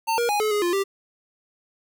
square tone with pitch steps, 900 / 474.1 / 827 / 429.4 / 415.4 / 349.1 / 393 Hz, A5 / A#4 / G#5 / A4 / G#4 / F4 / G4, +39 / +29 / -8 / -42 / 0 / -1 / +4 cents, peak -21 dBFS, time 0.07-0.84 s, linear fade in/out 20 ms, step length 110 ms, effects none

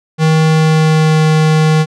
square tone with pitch glide, 158.1 to 156.37 Hz, D#3 to D#3, +28 to +9 cents, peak -8 dBFS, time 0.18-1.86 s, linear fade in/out 50 ms, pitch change -19 cents, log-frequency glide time 0.44-1.23 s, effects low-pass 7000 Hz 12 dB/octave

